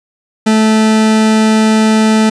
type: tone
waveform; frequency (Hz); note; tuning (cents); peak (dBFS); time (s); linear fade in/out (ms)
40% pulse; 218.4; A3; -13; -6; 0.46-2.3; 10
effects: resampled to 22050 Hz